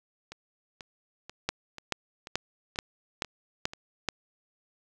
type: two click trains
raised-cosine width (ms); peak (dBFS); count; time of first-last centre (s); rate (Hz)
0.2; -10 / -24; 7 / 8; 1.49-4.087 / 0.32-3.735; 2.31 / 2.05
effects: none